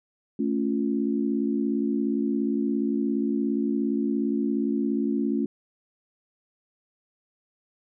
sine chord, A augmented, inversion none, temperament equal, 220 / 277.2 / 349.2 Hz, A3 / C#4 / E#4, 0 / 0 / 0 cents, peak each -26 / -26 / -30 dBFS, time 0.39-5.46 s, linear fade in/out 5 ms, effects none

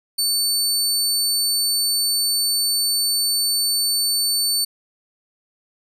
25% pulse tone, 4500 Hz, C#8, 25 cents sharp, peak -13 dBFS, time 0.18-4.65 s, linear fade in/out 10 ms, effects none

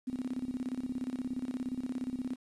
sine tone with tremolo, 253.8 Hz, B3, 47 cents sharp, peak -31 dBFS, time 0.07-2.36 s, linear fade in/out 10 ms, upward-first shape square, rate 17 Hz, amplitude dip 80%, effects resampled to 24000 Hz + 10-bit

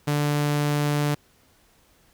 sawtooth tone, 146.83 Hz, D3, in tune, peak -17 dBFS, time 0.07-1.15 s, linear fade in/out 10 ms, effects pink hiss -60 dBFS RMS until 2.13 s

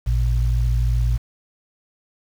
sine tone pair together, 56.11 / 118.9 Hz, A1 / A#2, +35 / +35 cents, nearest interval octave + minor second, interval 1300 cents, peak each -17 / -22 dBFS, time 0.06-1.18 s, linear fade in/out 20 ms, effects 7-bit

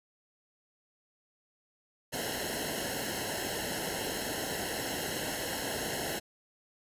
pink noise with comb filter, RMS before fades -35 dBFS, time 2.12-6.2 s, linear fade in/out 20 ms, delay 0.84 ms, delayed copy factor -1, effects resampled to 32000 Hz

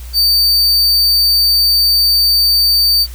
45% pulse tone, 4600 Hz, D8, 37 cents flat, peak -8 dBFS, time 0.13-3.07 s, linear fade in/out 50 ms, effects added 60 Hz sine -26 dBFS peak until 3.14 s + white hiss -39 dBFS RMS until 3.14 s

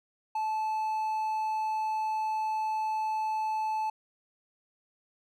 triangle tone, 870 Hz, A5, 20 cents flat, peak -26 dBFS, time 0.35-3.9 s, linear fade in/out 5 ms, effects none

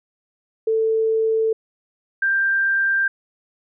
sine tone pair in turn, 444 / 1582.2 Hz, A4 / G6, +16 / +16 cents, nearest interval octave + minor seventh, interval 2200 cents, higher second, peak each -16 dBFS, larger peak neither, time 0.67-1.53 / 2.22-3.08 s, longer neither, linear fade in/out 5 ms, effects none

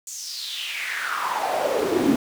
brown noise with high-pass filter sweep, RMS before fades -25 dBFS, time 0.07-2.16 s, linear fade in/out 2 ms, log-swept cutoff 7300 to 250 Hz, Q 5, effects none

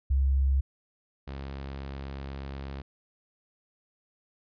sine / sawtooth tone pair in turn, 67.5 / 68.28 Hz, C#2 / C#2, -45 / -26 cents, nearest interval unison, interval 19 cents, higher second, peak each -21 / -32 dBFS, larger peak first, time 0.1-0.61 / 1.27-2.82 s, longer second, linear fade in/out 10 ms, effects resampled to 11025 Hz

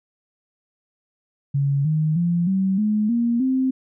sine tone with pitch steps, 140 / 155.34 / 172.36 / 191.25 / 212.2 / 235.5 / 261.2 Hz, C#3 / D#3 / F3 / G3 / G#3 / A#3 / C4, +18 / -2 / -22 / -42 / +38 / +18 / -3 cents, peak -17 dBFS, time 1.54-3.71 s, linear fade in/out 10 ms, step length 310 ms, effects none

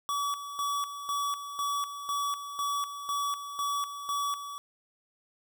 square tone with tremolo, 1141 Hz, C#6, 50 cents sharp, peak -29 dBFS, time 0.09-4.58 s, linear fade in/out 0 ms, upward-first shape square, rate 2 Hz, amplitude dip 65%, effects none

